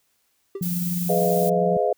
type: tone with exponential decay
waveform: triangle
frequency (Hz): 392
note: G4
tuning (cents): 0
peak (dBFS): -23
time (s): 0.55-0.67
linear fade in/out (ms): 5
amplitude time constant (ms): 25
type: tone with tremolo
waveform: sine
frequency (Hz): 176.4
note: F3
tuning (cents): +18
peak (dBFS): -21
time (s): 0.61-1.77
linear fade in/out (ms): 2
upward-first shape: triangle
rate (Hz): 20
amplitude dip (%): 50
type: noise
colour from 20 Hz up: violet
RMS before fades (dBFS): -31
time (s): 0.62-1.5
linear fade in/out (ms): 10
type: chord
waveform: sine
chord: F half-diminished seventh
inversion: first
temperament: just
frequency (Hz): 419.1 / 502.9 / 628.6 / 698.5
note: Ab4 / Cb5 / Eb5 / F5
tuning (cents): +16 / +31 / +18 / 0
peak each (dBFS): -24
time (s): 1.09-1.93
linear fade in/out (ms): 5
effects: white hiss -68 dBFS RMS until 1.97 s